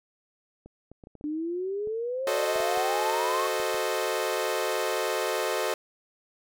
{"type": "clicks", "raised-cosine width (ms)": 2, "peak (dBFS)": -33, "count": 12, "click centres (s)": [0.66, 0.916, 1.038, 1.071, 1.153, 1.211, 1.873, 2.559, 2.603, 2.775, 3.6, 3.745]}
{"type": "exponential sweep", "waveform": "sine", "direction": "up", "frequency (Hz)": [293.7, 1108.7], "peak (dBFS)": -28, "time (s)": [1.24, 3.47], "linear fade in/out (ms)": 0}
{"type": "chord", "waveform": "sawtooth", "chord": "F# diminished seventh", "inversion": "none", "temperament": "equal", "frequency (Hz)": [370, 440, 523.3, 622.3], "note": ["F#4", "A4", "C5", "Eb5"], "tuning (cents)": [0, 0, 0, 0], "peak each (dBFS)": [-29, -27, -28, -28], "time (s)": [2.27, 5.74], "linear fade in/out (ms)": 2}
{"effects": []}